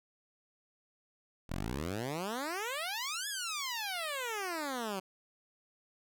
10% pulse exponential two-way sweep, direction up then down, 38.89 to 1729 to 184.1 Hz, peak -27 dBFS, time 1.49-5 s, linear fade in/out 10 ms, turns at 3.28 s, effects none

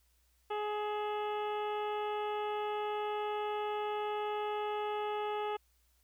harmonic tone with a mistuned harmonic, 419.6 Hz, G#4, 18 cents sharp, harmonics 1 / 2 / 3 / 4 / 5 / 6 / 7 / 8, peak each -36 / -37 / -43 / -52 / -52 / -51 / -52 / -56 dBFS, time 0.5-5.57 s, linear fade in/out 10 ms, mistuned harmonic 6, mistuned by +66 cents, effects added 60 Hz sine -70 dBFS peak until 6.03 s + white hiss -74 dBFS RMS until 6.03 s

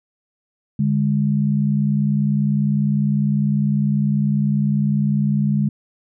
sine tone pair together, 145.12 / 205.1 Hz, D3 / G#3, -20 / -21 cents, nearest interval tritone, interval 599 cents, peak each -18 dBFS, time 0.79-5.69 s, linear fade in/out 5 ms, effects none

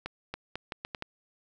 accelerating click train, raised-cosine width 0.3 ms, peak -19 dBFS, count 7, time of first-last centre 0.06-1.024 s, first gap 280 ms, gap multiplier 0.77, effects none

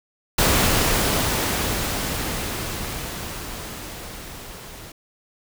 pink noise with level ramp, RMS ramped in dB -17 to -40 dBFS, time 0.38-4.92 s, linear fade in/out 5 ms, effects none

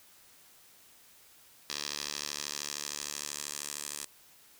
10% pulse tone with band-pass filter sweep, 73 Hz, D2, 10 cents flat, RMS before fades -39 dBFS, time 1.7-4.05 s, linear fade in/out 0 ms, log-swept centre 5000 to 8400 Hz, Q 1.8, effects white hiss -59 dBFS RMS until 4.59 s

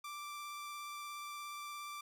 sawtooth tone with vibrato, 1174.7 Hz, D6, in tune, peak -40 dBFS, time 0.04-2.01 s, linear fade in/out 5 ms, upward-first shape sine, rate 17 Hz, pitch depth 11 cents each way, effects none

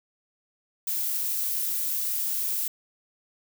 violet noise, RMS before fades -28 dBFS, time 0.87-2.68 s, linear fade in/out 5 ms, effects none

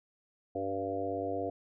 harmonic tone with a mistuned harmonic, 96.9 Hz, G2, 20 cents flat, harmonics 1 / 3 / 4 / 5 / 6 / 7, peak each -45 / -39 / -40 / -37 / -41 / -37 dBFS, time 0.55-1.5 s, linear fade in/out 5 ms, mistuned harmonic 7, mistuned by +23 cents, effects none

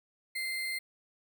sine tone with sample-and-hold, 2085 Hz, C7, 7 cents flat, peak -32 dBFS, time 0.35-0.79 s, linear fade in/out 10 ms, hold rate 6300 Hz, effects none

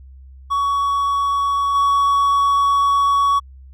triangle tone with level steps, 1123 Hz, C#6, 22 cents sharp, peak -14 / -11 dBFS, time 0.5-3.4 s, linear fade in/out 20 ms, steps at 1.74 s, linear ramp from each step 20 ms, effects added 66 Hz sine -38 dBFS peak until 3.73 s

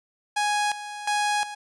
sawtooth tone with tremolo, 830.6 Hz, G#5, in tune, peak -18 dBFS, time 0.36-1.55 s, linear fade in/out 10 ms, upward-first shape square, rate 1.4 Hz, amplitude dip 75%, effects resampled to 24000 Hz

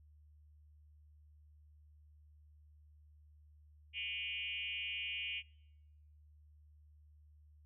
sine tone with frequency modulation, 2637 Hz, E7, in tune, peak -38 dBFS, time 3.93-5.43 s, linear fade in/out 50 ms, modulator 201 Hz, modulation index 2, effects noise-tail reverb RT60 1.0 s tail -26 dB re dry + added 75 Hz sine -60 dBFS peak until 7.65 s

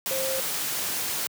sine tone in noise, 530 Hz, C5, 22 cents sharp, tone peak -28 dBFS, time 0.11-0.4 s, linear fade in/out 0 ms, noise white, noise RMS -29 dBFS, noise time 0.06-1.27 s, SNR -2 dB, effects high-pass 100 Hz 12 dB/octave

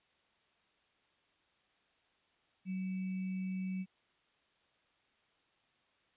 sine tone with sample-and-hold, 187.7 Hz, F#3, 25 cents sharp, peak -35 dBFS, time 2.65-3.86 s, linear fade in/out 50 ms, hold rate 2450 Hz, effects white hiss -73 dBFS RMS until 6.16 s + resampled to 8000 Hz

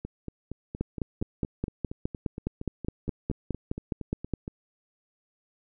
two click trains, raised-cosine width 3 ms, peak -22 / -15 dBFS, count 20 / 18, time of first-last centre 0.05-4.479 / 0.81-4.337 s, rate 4.29 / 4.82 Hz, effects none

